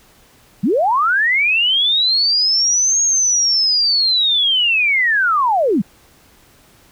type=linear two-way sweep; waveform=sine; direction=up then down; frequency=161.7 to 6590 to 161.7 Hz; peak=-12 dBFS; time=0.63-5.82 s; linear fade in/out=10 ms; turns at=3.02 s; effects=pink hiss -50 dBFS RMS until 6.91 s